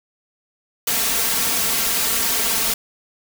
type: noise with comb filter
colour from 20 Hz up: white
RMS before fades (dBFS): -20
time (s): 0.87-2.74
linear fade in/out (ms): 5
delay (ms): 4.4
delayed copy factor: +0.7
effects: none